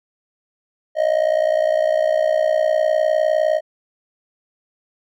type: tone with amplitude modulation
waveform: triangle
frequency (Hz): 625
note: D#5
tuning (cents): +8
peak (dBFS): -9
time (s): 0.95-3.61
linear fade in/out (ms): 50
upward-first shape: sine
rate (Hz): 59.7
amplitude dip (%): 85
effects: none